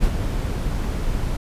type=noise with ADSR envelope; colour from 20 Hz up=brown; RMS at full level=-17 dBFS; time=0-1.37 s; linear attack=36 ms; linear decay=59 ms; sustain=-6 dB; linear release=8 ms; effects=resampled to 32000 Hz